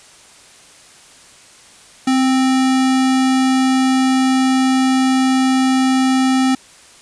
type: tone with sample-and-hold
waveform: sine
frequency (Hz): 260.6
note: C4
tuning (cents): -7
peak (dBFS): -11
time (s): 2.07-6.55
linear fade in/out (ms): 5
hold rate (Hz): 1050
effects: white hiss -44 dBFS RMS until 7.01 s + resampled to 22050 Hz